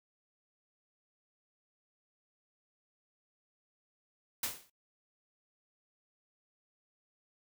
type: noise with exponential decay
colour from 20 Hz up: white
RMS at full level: -31 dBFS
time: 4.43-4.7 s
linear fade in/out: 5 ms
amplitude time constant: 57 ms
effects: noise-tail reverb RT60 0.1 s tail -20 dB re dry